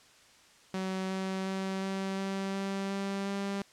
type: tone with pitch steps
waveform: sawtooth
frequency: 188.8 / 190.11 / 191.44 / 192.77 / 194.11 / 195.46 / 196.82 / 198.19 Hz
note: F#3 / F#3 / G3 / G3 / G3 / G3 / G3 / G3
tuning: +35 / +47 / -41 / -29 / -17 / -5 / +7 / +19 cents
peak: -28 dBFS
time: 0.74-3.62 s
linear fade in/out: 2 ms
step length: 360 ms
effects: white hiss -59 dBFS RMS until 3.72 s + low-pass 7000 Hz 12 dB/octave